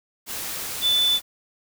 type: tone in noise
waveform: sine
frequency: 3500 Hz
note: A7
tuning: 10 cents flat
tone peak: -17 dBFS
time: 0.81-1.2 s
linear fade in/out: 50 ms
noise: white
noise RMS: -31 dBFS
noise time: 0.26-1.22 s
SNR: +11 dB
effects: none